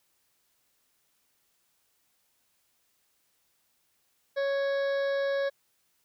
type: harmonic tone with a mistuned harmonic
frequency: 554.4 Hz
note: C#5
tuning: in tune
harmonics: 1 / 2 / 3 / 4 / 6 / 7 / 8 / 9 / 10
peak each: -26 / -43 / -36 / -49 / -52 / -46 / -53 / -54 / -57 dBFS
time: 4.36-5.5 s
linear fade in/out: 20 ms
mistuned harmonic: 9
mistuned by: +37 cents
effects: white hiss -72 dBFS RMS until 6.04 s